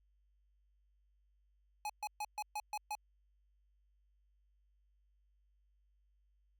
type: tone bursts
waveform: square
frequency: 842 Hz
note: G#5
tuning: 24 cents sharp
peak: -38 dBFS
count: 7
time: 1.85-2.952 s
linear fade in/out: 2 ms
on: 46 ms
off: 130 ms
effects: added 50 Hz sine -70 dBFS peak until 6.59 s